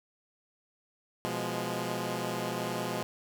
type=chord; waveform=10% pulse; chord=F diminished; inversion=second; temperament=equal; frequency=123.47 / 174.61 / 207.7 Hz; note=Cb3 / F3 / Ab3; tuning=0 / 0 / 0 cents; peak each=-28 dBFS; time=1.25-3.03 s; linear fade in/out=0 ms; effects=none